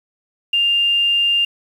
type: tone with quantisation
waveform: sine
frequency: 2800 Hz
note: F7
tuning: 4 cents sharp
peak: -13 dBFS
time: 0.53-1.45 s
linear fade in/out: 5 ms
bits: 7
effects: none